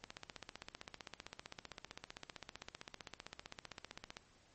click train, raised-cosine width 0.2 ms, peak -28 dBFS, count 65, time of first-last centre 0.04-4.169 s, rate 15.5 Hz, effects pink hiss -68 dBFS RMS until 4.54 s + MP3 32 kbps

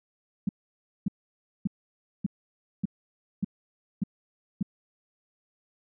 sine tone bursts, 196 Hz, G3, in tune, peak -22 dBFS, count 8, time 0.47-4.628 s, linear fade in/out 5 ms, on 21 ms, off 570 ms, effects none

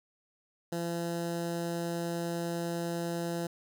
15% pulse tone with notch filter, 170 Hz, F3, 46 cents flat, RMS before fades -34 dBFS, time 0.72-3.47 s, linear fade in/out 5 ms, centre 2300 Hz, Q 1.1, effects none

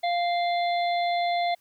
harmonic tone with a mistuned harmonic, 697 Hz, F5, 4 cents flat, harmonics 1 / 3 / 5 / 6, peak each -23 / -33 / -37 / -39 dBFS, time 0.03-1.55 s, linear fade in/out 10 ms, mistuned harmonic 6, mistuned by -28 cents, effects white hiss -66 dBFS RMS until 1.6 s

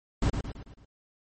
brown noise with echo, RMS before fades -24 dBFS, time 0.22-0.3 s, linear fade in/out 5 ms, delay 110 ms, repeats 5, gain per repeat -6 dB, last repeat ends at 0.85 s, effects MP3 32 kbps

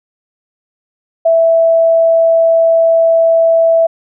sine tone, 659.3 Hz, E5, in tune, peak -6 dBFS, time 1.25-3.87 s, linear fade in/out 10 ms, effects none

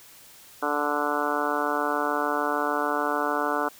harmonic tone, 146.8 Hz, D3, in tune, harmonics 2 / 3 / 4 / 5 / 6 / 7 / 8 / 9 / 10, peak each -32 / -32 / -32 / -32 / -32 / -32 / -32 / -32 / -32 dBFS, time 0.62-3.69 s, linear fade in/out 10 ms, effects white hiss -50 dBFS RMS until 3.79 s

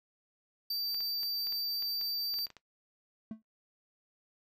square tone, 4651 Hz, D8, 18 cents flat, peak -32 dBFS, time 0.7-2.46 s, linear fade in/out 5 ms
clicks, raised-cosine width 0.2 ms, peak -32 dBFS, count 12, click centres 0.945 / 1.006 / 1.232 / 1.47 / 1.524 / 1.824 / 2.013 / 2.34 / 2.388 / 2.468 / 2.503 / 2.567 s
triangle tone with exponential decay, 220 Hz, A3, in tune, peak -32 dBFS, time 3.31-3.42 s, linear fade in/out 2 ms, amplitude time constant 23 ms
effects noise-tail reverb RT60 0.1 s tail -17 dB re dry

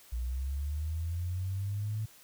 sine linear sweep, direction up, 58 to 110 Hz, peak -31 dBFS, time 0.12-2.06 s, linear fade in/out 10 ms, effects white hiss -57 dBFS RMS until 2.23 s

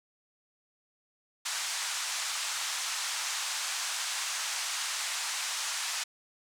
white band-pass noise, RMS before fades -34 dBFS, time 1.45-6.04 s, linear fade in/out 10 ms, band 830 to 8200 Hz, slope 24 dB/octave, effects none

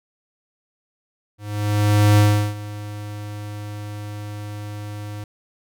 square tone with ADSR envelope, 104.2 Hz, G#2, 6 cents sharp, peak -11 dBFS, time 1.38-5.24 s, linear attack 800 ms, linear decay 360 ms, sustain -19 dB, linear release 3 ms, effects none

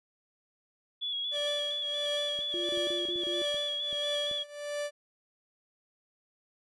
sine tone with vibrato, 3368 Hz, G#7, 24 cents sharp, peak -31 dBFS, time 1.01-4.44 s, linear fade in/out 20 ms, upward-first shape square, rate 4.3 Hz, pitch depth 29 cents each way
45% pulse tone with tremolo, 585 Hz, D5, 7 cents flat, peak -31 dBFS, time 1.31-4.91 s, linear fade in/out 50 ms, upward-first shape triangle, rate 1.5 Hz, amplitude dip 90%
click train, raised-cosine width 2 ms, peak -35 dBFS, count 6, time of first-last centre 2.39-4.313 s, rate 2.6 Hz
sine tone bursts, 349.2 Hz, F4, in tune, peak -34 dBFS, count 5, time 2.54-3.418 s, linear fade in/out 0 ms, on 150 ms, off 32 ms
effects resampled to 24000 Hz

